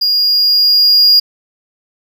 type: tone with level ramp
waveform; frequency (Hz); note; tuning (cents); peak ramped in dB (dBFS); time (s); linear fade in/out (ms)
triangle; 4847; D#8; -46; -9 to -3; 0.01-1.2; 10
effects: none